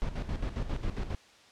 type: noise with tremolo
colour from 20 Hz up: brown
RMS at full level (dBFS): -31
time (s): 0.02-1.15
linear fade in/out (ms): 0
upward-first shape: square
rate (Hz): 7.4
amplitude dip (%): 65
effects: white hiss -57 dBFS RMS until 1.51 s + low-pass 5000 Hz 12 dB/octave